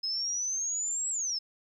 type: exponential two-way sweep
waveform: sine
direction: up then down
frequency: 5110 to 7800 to 5110 Hz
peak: -29 dBFS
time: 0.03-1.39 s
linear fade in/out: 10 ms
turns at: 1.1 s
effects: 11-bit